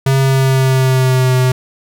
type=tone with pitch glide; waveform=square; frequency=134.7 to 128.1 Hz; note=C#3 to C3; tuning=-49 to -36 cents; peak=-10 dBFS; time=0.06-1.52 s; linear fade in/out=5 ms; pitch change=-87 cents; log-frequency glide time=0.2-1.33 s; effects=none